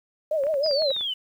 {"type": "tone with vibrato", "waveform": "sine", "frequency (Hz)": 587, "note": "D5", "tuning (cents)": -1, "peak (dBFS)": -21, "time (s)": [0.31, 0.92], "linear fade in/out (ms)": 5, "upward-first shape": "triangle", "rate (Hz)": 6.4, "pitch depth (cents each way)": 180}
{"type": "clicks", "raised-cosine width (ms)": 0.5, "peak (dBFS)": -27, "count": 9, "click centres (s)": [0.437, 0.468, 0.541, 0.663, 0.711, 0.821, 0.905, 0.965, 1.01]}
{"type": "linear sweep", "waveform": "sine", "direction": "down", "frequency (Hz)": [5090, 2934], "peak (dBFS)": -25, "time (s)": [0.63, 1.14], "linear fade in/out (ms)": 10}
{"effects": ["9-bit"]}